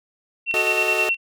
sine tone with tremolo, 2718 Hz, F7, 48 cents flat, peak -17 dBFS, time 0.46-1.17 s, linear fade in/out 50 ms, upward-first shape square, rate 9.5 Hz, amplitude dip 55%
sawtooth chord, D# diminished, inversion first, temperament equal, 370 / 440 / 622.3 Hz, F#4 / A4 / D#5, 0 / 0 / 0 cents, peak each -23 dBFS, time 0.54-1.09 s, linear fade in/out 0 ms
effects none

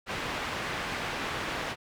white low-pass noise, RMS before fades -34 dBFS, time 0.06-1.76 s, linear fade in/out 50 ms, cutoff 2200 Hz, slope 12 dB/octave, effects none

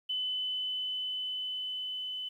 sine tone with level ramp, 3016 Hz, F#7, 32 cents sharp, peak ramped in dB -30 to -35 dBFS, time 0.09-2.29 s, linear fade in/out 10 ms, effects 11-bit

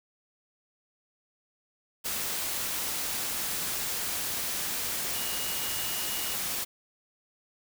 sine tone in noise, 2881 Hz, F#7, 47 cents flat, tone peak -40 dBFS, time 5.14-6.35 s, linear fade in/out 20 ms, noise white, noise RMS -32 dBFS, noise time 2.04-6.65 s, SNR -11 dB, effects none

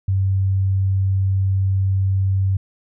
sine tone, 96.2 Hz, G2, 32 cents flat, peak -15 dBFS, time 0.08-2.57 s, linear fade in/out 5 ms, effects none

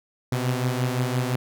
sawtooth beating tone pair, 124.4 / 130.2 Hz, B2 / C3, +13 / -8 cents, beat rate 5.8 Hz, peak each -20 / -24 dBFS, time 0.32-1.36 s, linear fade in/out 5 ms, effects none

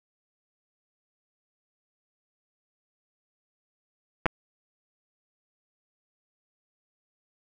clicks, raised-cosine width 0.5 ms, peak -7 dBFS, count 2, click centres 4.258 / 4.264 s, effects none

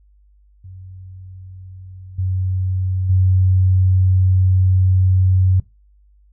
sine tone with level steps, 93.2 Hz, F#2, 13 cents sharp, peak -34 / -17 / -11 dBFS, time 0.64-5.6 s, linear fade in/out 5 ms, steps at 2.18 / 3.09 s, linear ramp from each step 10 ms, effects noise-tail reverb RT60 0.2 s tail -17 dB re dry + added 50 Hz sine -49 dBFS peak until 6.32 s

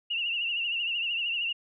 sine tone with vibrato, 2784 Hz, F7, 6 cents flat, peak -27 dBFS, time 0.1-1.53 s, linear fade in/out 10 ms, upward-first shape triangle, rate 13 Hz, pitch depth 88 cents each way, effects none

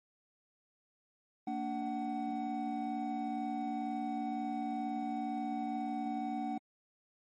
triangle tone cluster, 228.7 / 290.8 / 750 Hz, A#3 / D4 / F#5, -33 / -17 / +23 cents, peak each -37 / -37 / -36 dBFS, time 1.47-6.58 s, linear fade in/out 5 ms, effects MP3 32 kbps

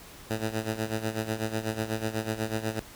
10% pulse tone with tremolo, 110 Hz, A2, in tune, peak -18 dBFS, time 0.3-2.8 s, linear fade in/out 5 ms, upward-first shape sine, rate 8.1 Hz, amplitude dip 75%, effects pink hiss -48 dBFS RMS until 2.95 s

